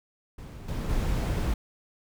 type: noise with level steps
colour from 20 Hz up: brown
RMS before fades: -41 / -31 / -27 dBFS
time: 0.38-1.54 s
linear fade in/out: 5 ms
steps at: 0.68 / 0.89 s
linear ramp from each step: 5 ms
effects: none